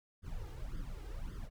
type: noise with flanger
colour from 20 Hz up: brown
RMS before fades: -42 dBFS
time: 0.22-1.5 s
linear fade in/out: 50 ms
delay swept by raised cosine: 0.6 to 2.5 ms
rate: 1.8 Hz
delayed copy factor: +0.9
effects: none